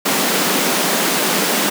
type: high-pass noise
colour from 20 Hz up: pink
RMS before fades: -17 dBFS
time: 0.05-1.7 s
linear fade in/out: 10 ms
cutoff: 180 Hz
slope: 48 dB/octave
effects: none